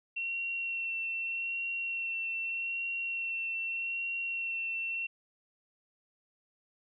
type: tone with vibrato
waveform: sine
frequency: 2720 Hz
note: F7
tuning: 46 cents flat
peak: -32 dBFS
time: 0.16-5.07 s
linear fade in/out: 10 ms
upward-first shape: sine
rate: 0.82 Hz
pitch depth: 15 cents each way
effects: none